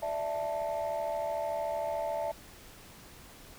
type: chord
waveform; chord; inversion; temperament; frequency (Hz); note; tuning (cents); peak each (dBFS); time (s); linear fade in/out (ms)
sine; D suspended second; none; just; 587.3 / 660.7 / 881; D5 / E5 / A5; 0 / +4 / +2; -34 / -32 / -35; 0.02-2.32; 10
effects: tanh soft clip ceiling -26 dBFS + pink hiss -52 dBFS RMS until 3.58 s